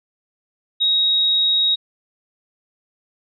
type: tone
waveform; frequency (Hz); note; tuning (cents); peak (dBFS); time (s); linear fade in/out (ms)
sine; 3786; A#7; +26; -14; 0.8-1.76; 20
effects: none